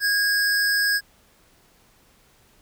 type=tone pair together; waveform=square; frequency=1637 / 5197 Hz; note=G#6 / E8; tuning=-25 / -25 cents; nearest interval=octave + minor sixth; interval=2000 cents; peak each=-20 / -28 dBFS; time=0-1.01 s; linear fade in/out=50 ms; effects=pink hiss -58 dBFS RMS until 2.61 s